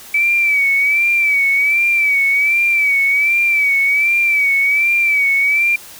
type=tone with vibrato; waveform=sine; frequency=2296 Hz; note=D7; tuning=40 cents flat; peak=-11 dBFS; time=0.14-5.76 s; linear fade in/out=5 ms; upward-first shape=sine; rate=1.3 Hz; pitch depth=66 cents each way; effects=white hiss -37 dBFS RMS until 5.99 s